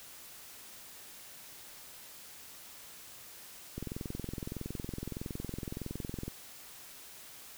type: click train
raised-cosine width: 3 ms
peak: -25 dBFS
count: 55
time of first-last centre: 3.78-6.28 s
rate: 21.6 Hz
effects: white hiss -51 dBFS RMS until 7.57 s